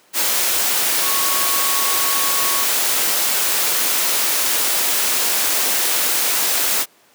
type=tone in noise; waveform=sine; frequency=1108.7 Hz; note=C#6; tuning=in tune; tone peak=-25 dBFS; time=1.01-2.67 s; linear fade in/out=50 ms; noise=white; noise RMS=-18 dBFS; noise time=0.13-6.86 s; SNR=-10 dB; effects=pink hiss -53 dBFS RMS until 7.14 s + high-pass 300 Hz 12 dB/octave